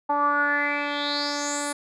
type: tone with low-pass filter sweep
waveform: 10% pulse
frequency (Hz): 289.5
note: D4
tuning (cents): -25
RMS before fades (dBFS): -25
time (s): 0.09-1.73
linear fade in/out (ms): 10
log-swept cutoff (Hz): 920 to 9800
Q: 6.9
effects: none